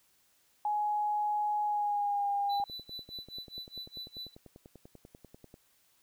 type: tone with pitch glide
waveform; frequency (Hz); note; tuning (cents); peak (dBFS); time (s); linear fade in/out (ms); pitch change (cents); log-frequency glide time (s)
sine; 837 to 806.6; G#5 to G5; +13 to +49; -28; 0.65-2.64; 2; -64; 1.64-2.29
type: tone with tremolo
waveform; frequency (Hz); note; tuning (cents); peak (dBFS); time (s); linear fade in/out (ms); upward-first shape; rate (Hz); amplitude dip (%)
triangle; 3980; B7; +13; -37; 2.49-4.35; 10; sine; 4.8; 95
type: click train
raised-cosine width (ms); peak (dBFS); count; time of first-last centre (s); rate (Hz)
2; -37; 31; 2.6-5.541; 10.2
effects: white hiss -69 dBFS RMS until 6.02 s